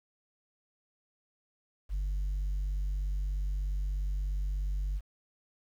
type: tone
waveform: sine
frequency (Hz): 48.41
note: G1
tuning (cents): -21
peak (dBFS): -27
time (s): 1.89-5.01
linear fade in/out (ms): 50
effects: tanh soft clip ceiling -28 dBFS + 10-bit